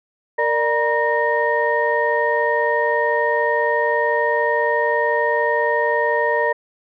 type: tone cluster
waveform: sine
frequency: 463 / 594 / 951 / 1847 Hz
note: A#4 / D5 / A#5 / A#6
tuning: -12 / +20 / +34 / -16 cents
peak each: -21 dBFS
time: 0.38-6.53 s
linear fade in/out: 10 ms
effects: tanh soft clip ceiling -5 dBFS

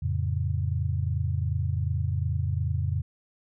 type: chord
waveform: sine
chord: F augmented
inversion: none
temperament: equal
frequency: 87.31 / 110 / 138.59 Hz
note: F2 / A2 / C#3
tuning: 0 / 0 / 0 cents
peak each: -27 / -30 / -30 dBFS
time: 0.02-3.02 s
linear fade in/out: 10 ms
effects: none

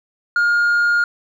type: tone with hard clipping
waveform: triangle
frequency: 1419 Hz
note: F6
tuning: 27 cents sharp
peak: -12 dBFS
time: 0.36-1.04 s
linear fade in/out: 2 ms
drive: 1 dB
effects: none

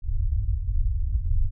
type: low-pass noise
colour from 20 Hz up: pink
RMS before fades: -23 dBFS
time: 0.02-1.51 s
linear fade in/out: 50 ms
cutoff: 100 Hz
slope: 48 dB/octave
effects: none

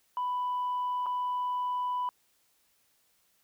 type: tone with dropouts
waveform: sine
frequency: 992 Hz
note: B5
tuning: 7 cents sharp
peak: -27 dBFS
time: 0.17-2.09 s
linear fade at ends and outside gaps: 1 ms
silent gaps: 1.06-1.065 s
effects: tanh soft clip ceiling -26 dBFS + white hiss -70 dBFS RMS until 3.43 s

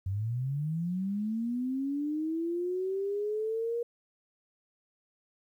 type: linear sweep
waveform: sine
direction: up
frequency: 91.7 to 476.2 Hz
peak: -29 dBFS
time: 0.06-3.83 s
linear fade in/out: 5 ms
effects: 11-bit

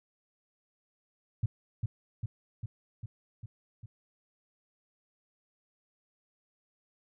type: tone with echo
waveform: sine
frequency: 109.8 Hz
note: A2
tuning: 3 cents flat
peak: -24 dBFS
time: 1.43-1.46 s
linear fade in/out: 5 ms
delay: 400 ms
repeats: 6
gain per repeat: -3 dB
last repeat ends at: 3.86 s
effects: none

